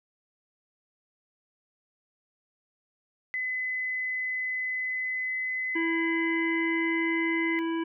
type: tone with pitch glide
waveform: sine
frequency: 2020 to 2041 Hz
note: B6 to C7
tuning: +39 to -44 cents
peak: -28 dBFS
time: 3.34-7.59 s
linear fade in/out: 0 ms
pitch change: +17 cents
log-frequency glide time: 4.76-7.28 s
type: harmonic tone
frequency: 329.6 Hz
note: E4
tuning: in tune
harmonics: 1 / 3 / 5 / 7 / 9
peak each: -27 / -37 / -41 / -44 / -46 dBFS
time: 5.75-7.84 s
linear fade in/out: 10 ms
effects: none